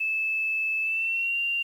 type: tone with pitch glide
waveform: sine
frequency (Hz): 2619 to 2775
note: E7 to F7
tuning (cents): -12 to -12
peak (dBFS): -24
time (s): 0-1.63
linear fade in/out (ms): 10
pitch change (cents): +100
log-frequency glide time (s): 0.82-1.38
effects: 9-bit